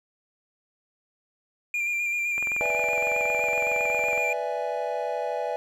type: tone with vibrato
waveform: triangle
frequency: 2394 Hz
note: D7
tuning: 33 cents sharp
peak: -23 dBFS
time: 1.74-4.33 s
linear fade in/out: 2 ms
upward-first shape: square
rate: 7.8 Hz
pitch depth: 22 cents each way
type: click train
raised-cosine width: 0.5 ms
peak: -22 dBFS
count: 40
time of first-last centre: 2.38-4.177 s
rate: 21.7 Hz
type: chord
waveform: triangle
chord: E dominant seventh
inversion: second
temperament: equal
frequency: 493.9 / 587.3 / 659.3 / 830.6 Hz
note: B4 / D5 / E5 / G#5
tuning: 0 / 0 / 0 / 0 cents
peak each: -30 dBFS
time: 2.61-5.56 s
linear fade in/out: 0 ms
effects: none